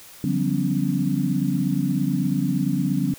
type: tone cluster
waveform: sine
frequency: 144.2 / 176.3 / 193.1 / 251.7 / 280.5 Hz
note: D3 / F3 / G3 / B3 / C#4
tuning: -31 / +17 / -26 / +33 / +21 cents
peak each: -26 dBFS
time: 0.24-3.14 s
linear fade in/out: 2 ms
effects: white hiss -45 dBFS RMS until 3.18 s